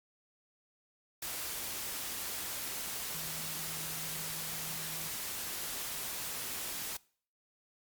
sine tone in noise, 160 Hz, D#3, 49 cents sharp, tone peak -49 dBFS, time 3.14-5.08 s, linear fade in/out 5 ms, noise white, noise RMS -39 dBFS, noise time 1.22-6.97 s, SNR -13 dB, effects noise-tail reverb RT60 0.5 s tail -23 dB re dry + Opus 48 kbps

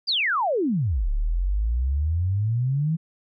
sine exponential two-way sweep, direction down then up, 4978 to 34.42 to 166.4 Hz, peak -20 dBFS, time 0.07-2.97 s, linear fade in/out 20 ms, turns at 1.1 s, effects none

